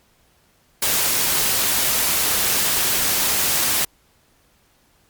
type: noise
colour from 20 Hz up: white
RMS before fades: -19 dBFS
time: 0.82-3.85 s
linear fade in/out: 5 ms
effects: pink hiss -59 dBFS RMS until 5.09 s + MP3 96 kbps